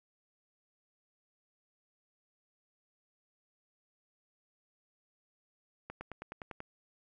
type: accelerating click train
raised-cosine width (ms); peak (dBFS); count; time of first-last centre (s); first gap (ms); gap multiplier
0.5; -27; 8; 5.9-6.604; 110; 0.97
effects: none